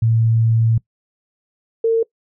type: tone pair in turn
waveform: sine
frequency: 113.5 / 454 Hz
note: A#2 / A#4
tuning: -46 / -46 cents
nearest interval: 2 octaves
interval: 2400 cents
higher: second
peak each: -12 dBFS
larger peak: neither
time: 0.02-0.78 / 1.84-2.03 s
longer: first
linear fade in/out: 5 ms
effects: noise-tail reverb RT60 0.1 s tail -22 dB re dry